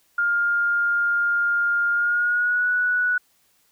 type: tone with pitch glide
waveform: sine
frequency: 1408 to 1473.7 Hz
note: F6 to F#6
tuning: +14 to -7 cents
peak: -18 dBFS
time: 0.18-3.18 s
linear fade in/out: 5 ms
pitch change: +79 cents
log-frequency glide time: 1.91-2.69 s
effects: white hiss -63 dBFS RMS until 3.71 s